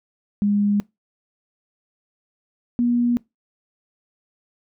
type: tone pair in turn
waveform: sine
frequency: 204.5 / 240.5 Hz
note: G#3 / B3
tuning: -26 / -46 cents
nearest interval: minor third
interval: 280 cents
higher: second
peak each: -16 dBFS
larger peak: neither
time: 0.42-0.8 / 2.79-3.17 s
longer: neither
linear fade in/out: 0 ms
effects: noise-tail reverb RT60 0.2 s tail -23 dB re dry